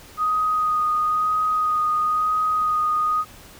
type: tone with vibrato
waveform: sine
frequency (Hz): 1244.5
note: D#6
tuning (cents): 0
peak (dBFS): -18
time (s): 0.17-3.25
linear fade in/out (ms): 50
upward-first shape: sine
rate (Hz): 1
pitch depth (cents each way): 14
effects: pink hiss -45 dBFS RMS until 3.59 s